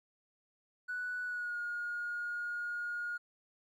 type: tone with pitch glide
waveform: triangle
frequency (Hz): 1480 to 1432.1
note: F#6 to F6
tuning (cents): 0 to +43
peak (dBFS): -32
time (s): 0.88-3.18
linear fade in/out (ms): 20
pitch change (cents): -57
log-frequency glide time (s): 1.24-1.58
effects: tanh soft clip ceiling -33 dBFS